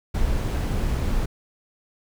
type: noise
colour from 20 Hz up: brown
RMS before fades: -23 dBFS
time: 0.14-1.26 s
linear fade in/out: 10 ms
effects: none